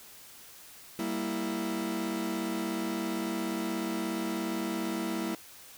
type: chord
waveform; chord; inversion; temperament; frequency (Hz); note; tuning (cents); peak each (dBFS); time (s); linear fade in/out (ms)
40% pulse; E diminished; first; equal; 196 / 233.1 / 329.6; G3 / Bb3 / E4; 0 / 0 / 0; -36 / -35 / -33; 0.99-5.35; 2
effects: white hiss -51 dBFS RMS until 5.77 s